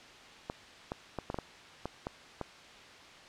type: clicks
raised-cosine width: 1 ms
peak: -21 dBFS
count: 9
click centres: 0.499 / 0.919 / 1.187 / 1.301 / 1.344 / 1.387 / 1.856 / 2.069 / 2.413 s
effects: white hiss -52 dBFS RMS until 3.28 s + low-pass 4000 Hz 12 dB/octave